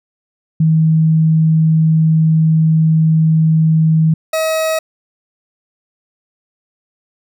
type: tone pair in turn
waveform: sine / 40% pulse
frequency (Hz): 159.4 / 637.6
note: D#3 / D#5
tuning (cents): +42 / +42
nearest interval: 2 octaves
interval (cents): 2400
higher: second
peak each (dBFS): -8 / -13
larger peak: first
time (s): 0.6-4.14 / 4.33-4.79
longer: first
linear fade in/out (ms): 5
effects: none